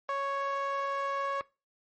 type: tone with band-pass filter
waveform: sawtooth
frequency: 554.4 Hz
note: C#5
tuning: in tune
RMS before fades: -32 dBFS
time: 0.09-1.41 s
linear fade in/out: 0 ms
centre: 1100 Hz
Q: 2
effects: noise-tail reverb RT60 0.3 s tail -22 dB re dry + MP3 32 kbps